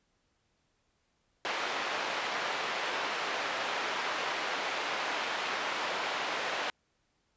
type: band-pass noise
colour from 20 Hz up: pink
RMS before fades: -34 dBFS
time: 1.45-6.7 s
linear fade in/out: 0 ms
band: 640 to 3200 Hz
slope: 12 dB/octave
effects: pink hiss -75 dBFS RMS until 7.36 s + resampled to 16000 Hz